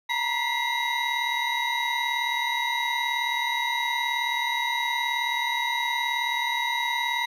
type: tone cluster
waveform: triangle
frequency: 922 / 961 / 1956 / 2094 / 3826 Hz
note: A#5 / B5 / B6 / C7 / A#7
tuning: -19 / -48 / -17 / +1 / +44 cents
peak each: -29 dBFS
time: 0.09-7.26 s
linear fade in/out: 10 ms
effects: none